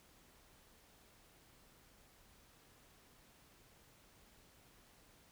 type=silence; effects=pink hiss -66 dBFS RMS until 5.31 s